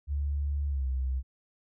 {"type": "tone with pitch glide", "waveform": "sine", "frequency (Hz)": [71.7, 64.99], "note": ["D2", "C2"], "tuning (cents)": [-41, -11], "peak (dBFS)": -27, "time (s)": [0.07, 1.23], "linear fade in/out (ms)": 50, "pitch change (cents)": -170, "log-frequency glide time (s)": [0.68, 0.87], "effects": []}